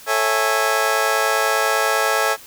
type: chord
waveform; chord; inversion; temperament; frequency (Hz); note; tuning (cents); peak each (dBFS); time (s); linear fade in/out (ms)
20% pulse; A major seventh; none; just; 440 / 550 / 660 / 825; A4 / C#5 / E5 / G#5; 0 / -14 / +2 / -12; -18; 0.06-2.37; 50
effects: white hiss -42 dBFS RMS until 2.46 s